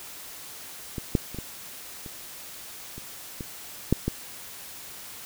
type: clicks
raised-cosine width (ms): 3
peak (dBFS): -18 / -7 / -25 / -20 / -27 / -26 / -21 / -6 / -12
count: 9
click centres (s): 0.982 / 1.152 / 1.346 / 1.387 / 2.062 / 2.98 / 3.408 / 3.926 / 4.08
effects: white hiss -42 dBFS RMS until 5.25 s